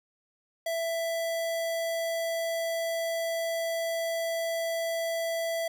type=tone; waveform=square; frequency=663 Hz; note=E5; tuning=10 cents sharp; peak=-29 dBFS; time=0.66-5.68 s; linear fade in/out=5 ms; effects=none